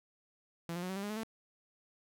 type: tone with pitch steps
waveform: sawtooth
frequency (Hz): 168.7 / 175.56 / 182.7 / 190.13 / 197.86 / 205.9 / 214.3 / 223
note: E3 / F3 / F#3 / F#3 / G3 / G#3 / A3 / A3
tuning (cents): +40 / +9 / -22 / +47 / +16 / -15 / -45 / +23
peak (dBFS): -33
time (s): 0.69-1.234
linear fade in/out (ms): 0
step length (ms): 68
effects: none